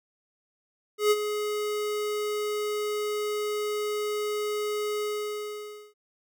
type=tone with ADSR envelope; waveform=square; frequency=420 Hz; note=G#4; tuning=19 cents sharp; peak=-18 dBFS; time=0.98-5.94 s; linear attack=130 ms; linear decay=39 ms; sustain=-10 dB; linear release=920 ms; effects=none